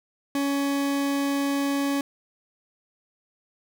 40% pulse tone, 279.8 Hz, C#4, 16 cents sharp, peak -22 dBFS, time 0.35-2.01 s, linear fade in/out 2 ms, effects none

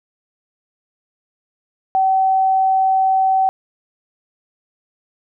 sine tone, 764 Hz, G5, 45 cents flat, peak -12 dBFS, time 1.95-3.49 s, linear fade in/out 0 ms, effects none

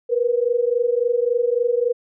sine tone pair together, 471 / 494.6 Hz, A#4 / B4, +18 / +3 cents, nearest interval minor second, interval 85 cents, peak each -19 / -20 dBFS, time 0.09-1.93 s, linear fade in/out 20 ms, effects none

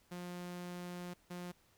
sawtooth tone bursts at uneven times, 177.3 Hz, F3, 26 cents sharp, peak -39 dBFS, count 2, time 0.11-1.14 / 1.3-1.52 s, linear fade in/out 10 ms, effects pink hiss -70 dBFS RMS until 1.77 s

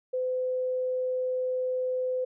sine tone, 509 Hz, C5, 48 cents flat, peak -26 dBFS, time 0.13-2.25 s, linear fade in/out 10 ms, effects none

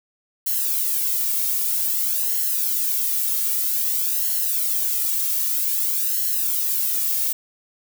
violet noise with flanger, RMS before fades -22 dBFS, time 0.46-7.33 s, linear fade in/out 10 ms, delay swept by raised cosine 0.82 to 2.02 ms, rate 0.52 Hz, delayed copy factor -0.85, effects none

